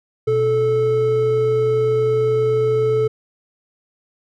triangle tone pair together, 122.2 / 436.2 Hz, B2 / A4, -18 / -15 cents, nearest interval octave + minor seventh, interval 2203 cents, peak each -21 / -13 dBFS, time 0.27-3.08 s, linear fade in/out 10 ms, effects none

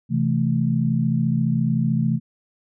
sine chord, A minor, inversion first, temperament equal, 130.81 / 164.81 / 220 Hz, C3 / E3 / A3, 0 / 0 / 0 cents, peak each -22 dBFS, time 0.09-2.2 s, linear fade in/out 50 ms, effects none

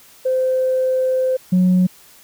sine tone pair in turn, 517 / 182.79 Hz, C5 / F#3, -21 / -21 cents, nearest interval octave + tritone, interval 1800 cents, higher first, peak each -14 / -9 dBFS, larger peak second, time 0.25-1.37 / 1.52-1.87 s, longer first, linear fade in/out 10 ms, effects tanh soft clip ceiling -9 dBFS + white hiss -47 dBFS RMS until 2.23 s

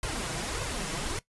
pink noise with flanger, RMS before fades -33 dBFS, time 0.03-1.19 s, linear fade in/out 2 ms, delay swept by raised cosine 1.9 to 6.3 ms, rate 1.7 Hz, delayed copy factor +0.75, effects noise-tail reverb RT60 0.1 s tail -17 dB re dry + resampled to 24000 Hz

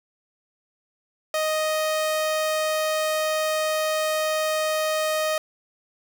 sawtooth tone, 623 Hz, D#5, 2 cents sharp, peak -18 dBFS, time 1.34-5.38 s, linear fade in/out 2 ms, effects none

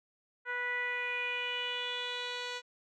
10% pulse tone with low-pass filter sweep, 490.8 Hz, B4, 11 cents flat, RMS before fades -36 dBFS, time 0.45-2.62 s, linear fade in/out 50 ms, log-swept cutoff 1700 to 4800 Hz, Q 5, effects none

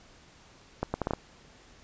accelerating click train, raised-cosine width 1 ms, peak -14 dBFS, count 6, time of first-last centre 0.83-1.135 s, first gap 110 ms, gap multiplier 0.7, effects pink hiss -56 dBFS RMS until 1.83 s + resampled to 16000 Hz

